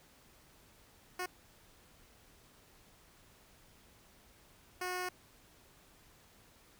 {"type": "tone bursts at uneven times", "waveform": "10% pulse", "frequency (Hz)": 363.4, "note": "F#4", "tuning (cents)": -31, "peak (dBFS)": -28, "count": 2, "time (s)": [[1.19, 1.26], [4.81, 5.09]], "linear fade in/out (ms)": 5, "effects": ["pink hiss -63 dBFS RMS until 6.79 s"]}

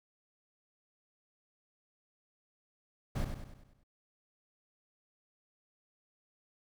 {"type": "noise with echo", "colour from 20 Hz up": "brown", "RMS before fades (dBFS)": -33, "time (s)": [3.15, 3.25], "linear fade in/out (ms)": 10, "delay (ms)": 98, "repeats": 6, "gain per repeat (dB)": -6, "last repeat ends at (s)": 3.838, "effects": []}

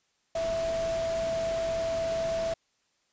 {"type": "tone in noise", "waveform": "sine", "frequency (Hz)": 659.3, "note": "E5", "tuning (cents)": 0, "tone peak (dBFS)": -27, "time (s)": [0.35, 2.54], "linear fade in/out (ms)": 5, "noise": "pink", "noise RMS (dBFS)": -39, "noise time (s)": [0.35, 2.54], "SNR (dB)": 9, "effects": ["white hiss -72 dBFS RMS until 3.12 s", "resampled to 16000 Hz"]}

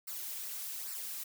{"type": "noise with flanger", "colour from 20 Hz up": "blue", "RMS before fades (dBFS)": -41, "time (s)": [0.07, 1.24], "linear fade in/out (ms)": 10, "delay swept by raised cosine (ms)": [0.3, 3.9], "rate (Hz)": 1.2, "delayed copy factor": -0.65, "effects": []}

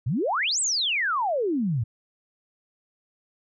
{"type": "exponential two-way sweep", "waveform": "sine", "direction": "up then down", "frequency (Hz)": [104, 8372, 104], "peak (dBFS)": -22, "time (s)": [0.06, 1.84], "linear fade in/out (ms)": 10, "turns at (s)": 0.6, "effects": []}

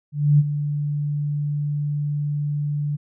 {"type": "tone with ADSR envelope", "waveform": "sine", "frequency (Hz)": 146.6, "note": "D3", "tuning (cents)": -3, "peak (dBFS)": -10, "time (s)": [0.12, 2.97], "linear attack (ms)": 270, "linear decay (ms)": 37, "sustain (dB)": -11, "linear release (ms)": 20, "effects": []}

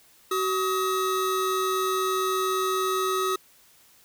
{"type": "tone pair together", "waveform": "square", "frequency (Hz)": [377, 1268.1], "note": ["F#4", "D#6"], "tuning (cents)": [32, 33], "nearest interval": "octave + major sixth", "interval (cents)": 2101, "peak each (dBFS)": -27, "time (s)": [0.31, 3.36], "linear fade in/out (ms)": 5, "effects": ["white hiss -57 dBFS RMS until 4.04 s"]}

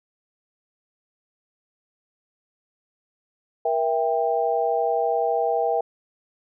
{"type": "chord", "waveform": "sine", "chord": "E diminished", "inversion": "second", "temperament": "just", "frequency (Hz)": [474.7, 659.3, 791.1], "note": ["Bb4", "E5", "G5"], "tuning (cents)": [31, 0, 16], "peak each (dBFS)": -24, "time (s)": [3.65, 5.81], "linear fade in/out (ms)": 5, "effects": []}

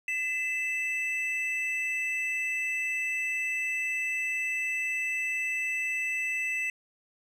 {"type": "tone pair together", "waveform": "triangle", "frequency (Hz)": [2019, 2637], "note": ["B6", "E7"], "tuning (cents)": [38, 0], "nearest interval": "perfect fourth", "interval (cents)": 462, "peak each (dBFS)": [-31, -28], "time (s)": [0.08, 6.7], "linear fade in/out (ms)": 2, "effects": ["resampled to 32000 Hz"]}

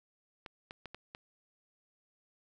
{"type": "clicks", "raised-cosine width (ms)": 0.3, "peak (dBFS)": -28, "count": 5, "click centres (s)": [0.462, 0.709, 0.857, 0.946, 1.149], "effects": []}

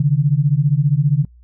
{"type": "beating tone pair", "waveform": "sine", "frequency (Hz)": [137.1, 152.1], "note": ["C#3", "D#3"], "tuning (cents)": [-19, -39], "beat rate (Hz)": 15, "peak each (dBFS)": [-15, -15], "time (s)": [0, 1.25], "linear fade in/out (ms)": 5, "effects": ["noise-tail reverb RT60 0.1 s tail -25 dB re dry", "added 60 Hz sine -43 dBFS peak until 1.43 s"]}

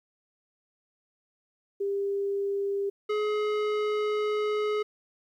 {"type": "tone pair in turn", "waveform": ["sine", "square"], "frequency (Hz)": [398.6, 422.3], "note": ["G4", "G#4"], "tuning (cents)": [29, 29], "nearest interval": "minor second", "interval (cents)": 100, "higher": "second", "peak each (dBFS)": [-26, -26], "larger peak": "neither", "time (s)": [[1.8, 2.9], [3.09, 4.83]], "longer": "second", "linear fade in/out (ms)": 10, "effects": ["low-pass 3000 Hz 12 dB/octave", "11-bit"]}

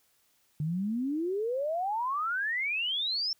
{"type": "exponential sweep", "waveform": "sine", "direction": "up", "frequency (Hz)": [146, 5450], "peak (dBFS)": -28, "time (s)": [0.6, 3.33], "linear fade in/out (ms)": 2, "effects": ["white hiss -69 dBFS RMS until 3.39 s"]}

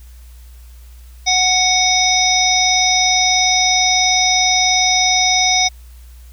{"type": "harmonic tone with a mistuned harmonic", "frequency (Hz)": 740, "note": "F#5", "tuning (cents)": 0, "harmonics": [1, 3, 5, 7, 8], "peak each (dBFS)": [-18, -18, -18, -18, -18], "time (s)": [1.26, 5.69], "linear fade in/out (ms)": 20, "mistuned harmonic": 8, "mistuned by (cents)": -24, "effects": ["added 60 Hz sine -36 dBFS peak until 6.32 s", "white hiss -51 dBFS RMS until 6.32 s"]}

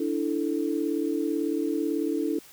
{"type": "chord", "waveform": "sine", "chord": "D suspended second", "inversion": "none", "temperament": "equal with one note detuned", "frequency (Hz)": [291.5, 329.6, 440], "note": ["D4", "E4", "A4"], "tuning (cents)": [-13, 0, 0], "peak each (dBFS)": [-28, -28, -31], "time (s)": [0, 2.39], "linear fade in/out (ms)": 5, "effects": ["white hiss -51 dBFS RMS until 2.52 s"]}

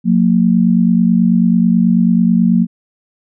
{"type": "tone pair together", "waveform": "sine", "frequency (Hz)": [180, 229.2], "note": ["F#3", "A#3"], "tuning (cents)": [-47, -29], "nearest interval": "major third", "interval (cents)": 418, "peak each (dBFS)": -11, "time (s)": [0.04, 2.67], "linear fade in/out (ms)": 50, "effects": []}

